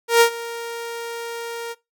sawtooth tone with ADSR envelope, 466.2 Hz, A#4, in tune, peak -5 dBFS, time 0.08-1.75 s, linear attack 130 ms, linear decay 87 ms, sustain -19 dB, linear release 35 ms, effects noise-tail reverb RT60 0.2 s tail -20 dB re dry

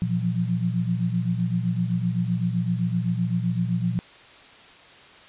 sine tone cluster, 118.9 / 171.5 / 179.3 Hz, A#2 / F3 / F3, +35 / -31 / +46 cents, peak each -26 dBFS, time 0.02-3.99 s, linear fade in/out 0 ms, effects white hiss -48 dBFS RMS until 5.28 s + resampled to 8000 Hz

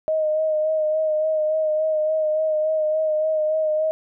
sine tone with vibrato, 622.3 Hz, D#5, in tune, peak -18 dBFS, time 0.08-3.91 s, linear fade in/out 0 ms, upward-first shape sine, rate 3.5 Hz, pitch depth 26 cents each way, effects none

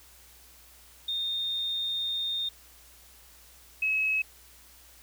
sine tone pair in turn, 3658 / 2569 Hz, A#7 / E7, -33 / -45 cents, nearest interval tritone, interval 612 cents, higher first, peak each -28 / -24 dBFS, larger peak second, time 1.08-2.49 / 3.82-4.22 s, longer first, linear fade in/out 5 ms, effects added 60 Hz sine -59 dBFS peak until 5.02 s + white hiss -55 dBFS RMS until 5.02 s

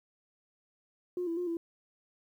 sine tone with pitch steps, 357.8 / 333.9 / 355.4 / 335.2 Hz, F4 / E4 / F4 / E4, +42 / +22 / +30 / +29 cents, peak -30 dBFS, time 1.17-1.57 s, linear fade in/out 2 ms, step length 100 ms, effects tanh soft clip ceiling -26 dBFS + 11-bit

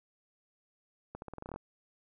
accelerating click train, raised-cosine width 1 ms, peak -28 dBFS, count 11, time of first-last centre 1.15-1.56 s, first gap 71 ms, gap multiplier 0.87, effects none

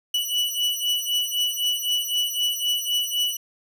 40% pulse beating tone pair, 2951 / 2954.9 Hz, F#7 / F#7, -5 / -3 cents, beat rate 3.9 Hz, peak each -24 / -25 dBFS, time 0.14-3.37 s, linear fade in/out 5 ms, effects none

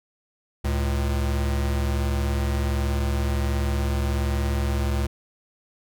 square tone pair together, 70.4 / 111.75 Hz, C#2 / A2, +27 / +27 cents, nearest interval minor sixth, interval 800 cents, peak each -23 / -30 dBFS, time 0.64-5.07 s, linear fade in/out 10 ms, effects none

